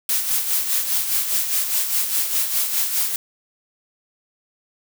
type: noise with tremolo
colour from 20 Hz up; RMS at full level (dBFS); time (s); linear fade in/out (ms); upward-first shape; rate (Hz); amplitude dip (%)
blue; -19; 0.09-3.16; 2; sine; 4.9; 55
effects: none